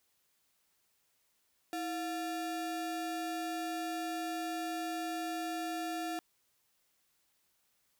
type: ring-modulated tone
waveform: square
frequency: 519 Hz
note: C5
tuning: 14 cents flat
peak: -33 dBFS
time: 1.73-6.19 s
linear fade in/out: 0 ms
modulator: 194 Hz
effects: white hiss -75 dBFS RMS until 7.99 s